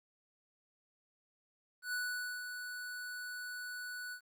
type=tone with ADSR envelope; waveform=square; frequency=1480 Hz; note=F#6; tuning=in tune; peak=-35 dBFS; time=1.82-4.21 s; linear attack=110 ms; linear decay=490 ms; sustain=-7 dB; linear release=85 ms; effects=12-bit